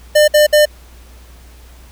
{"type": "tone bursts", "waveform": "square", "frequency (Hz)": 600, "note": "D5", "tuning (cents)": 37, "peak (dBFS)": -7, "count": 3, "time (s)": [0.15, 0.656], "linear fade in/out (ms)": 10, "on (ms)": 130, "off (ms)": 58, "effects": ["added 60 Hz sine -38 dBFS peak until 1.91 s", "pink hiss -46 dBFS RMS until 1.91 s"]}